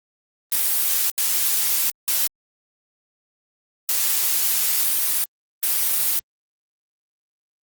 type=noise bursts at uneven times; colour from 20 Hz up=blue; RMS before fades=-20 dBFS; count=5; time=0.52-1.1 / 1.18-1.9 / 2.08-2.27 / 3.89-5.24 / 5.63-6.19 s; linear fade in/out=0 ms; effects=Opus 32 kbps